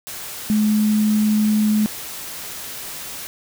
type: tone in noise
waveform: sine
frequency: 213.1 Hz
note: G#3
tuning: 45 cents sharp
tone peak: -14 dBFS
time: 0.5-1.86 s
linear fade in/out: 0 ms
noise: white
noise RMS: -32 dBFS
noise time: 0.07-3.27 s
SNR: +15 dB
effects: none